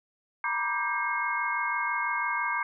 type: tone cluster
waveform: sine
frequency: 936 / 982 / 1176 / 1588 / 2159 Hz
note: A#5 / B5 / D6 / G6 / C#7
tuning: +7 / -10 / +2 / +22 / -46 cents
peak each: -34 / -35 / -32 / -32 / -32 dBFS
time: 0.44-2.63 s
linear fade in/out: 2 ms
effects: none